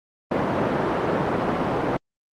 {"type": "band-pass noise", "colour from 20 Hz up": "pink", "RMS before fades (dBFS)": -23, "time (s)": [0.31, 1.97], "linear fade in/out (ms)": 5, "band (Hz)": [190, 1200], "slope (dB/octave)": 12, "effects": ["Opus 24 kbps"]}